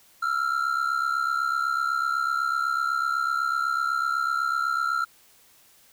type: ring-modulated tone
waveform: triangle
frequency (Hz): 1362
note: F6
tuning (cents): -44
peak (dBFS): -18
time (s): 0.22-5.05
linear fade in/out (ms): 10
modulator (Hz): 34
effects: white hiss -57 dBFS RMS until 5.92 s